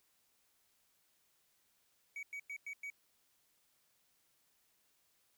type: tone bursts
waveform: triangle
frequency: 2261 Hz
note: C#7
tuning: 34 cents sharp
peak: -40 dBFS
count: 5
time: 2.16-2.901 s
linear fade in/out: 2 ms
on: 69 ms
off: 99 ms
effects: white hiss -75 dBFS RMS until 5.37 s